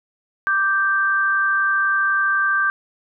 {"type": "tone pair together", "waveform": "sine", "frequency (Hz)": [1175.9, 1568], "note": ["D6", "G6"], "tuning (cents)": [2, 0], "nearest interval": "perfect fourth", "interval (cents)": 498, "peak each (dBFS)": [-21, -17], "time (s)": [0.47, 2.7], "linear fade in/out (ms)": 0, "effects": []}